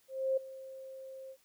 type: tone with ADSR envelope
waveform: sine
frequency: 530 Hz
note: C5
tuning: 22 cents sharp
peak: -26 dBFS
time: 0.08-1.37 s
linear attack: 290 ms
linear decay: 9 ms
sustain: -18 dB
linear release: 64 ms
effects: white hiss -69 dBFS RMS until 1.44 s